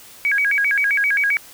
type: tone with vibrato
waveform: sine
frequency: 1929 Hz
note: B6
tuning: 41 cents flat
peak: -15 dBFS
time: 0.25-1.37 s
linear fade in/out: 0 ms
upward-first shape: square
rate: 7.6 Hz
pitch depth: 280 cents each way
effects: white hiss -43 dBFS RMS until 1.53 s